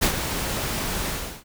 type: noise with ADSR envelope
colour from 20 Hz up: pink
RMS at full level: -18 dBFS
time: 0.01-1.44 s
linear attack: 23 ms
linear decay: 85 ms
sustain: -9 dB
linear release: 360 ms
effects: none